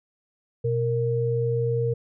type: tone pair together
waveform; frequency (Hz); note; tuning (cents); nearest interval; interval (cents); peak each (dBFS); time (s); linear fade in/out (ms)
sine; 122.8 / 464.2; B2 / A#4; -9 / -7; octave + major seventh; 2302; -24; 0.64-1.94; 10
effects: none